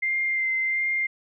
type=tone with vibrato; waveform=sine; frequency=2093 Hz; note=C7; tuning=in tune; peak=-22 dBFS; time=0.02-1.07 s; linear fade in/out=10 ms; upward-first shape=sine; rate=1.4 Hz; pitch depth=17 cents each way; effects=none